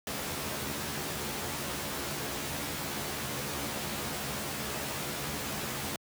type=noise with comb filter; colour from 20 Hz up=pink; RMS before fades=-35 dBFS; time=0.07-5.96 s; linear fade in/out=2 ms; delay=14 ms; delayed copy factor=+1; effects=high-pass 100 Hz 12 dB/octave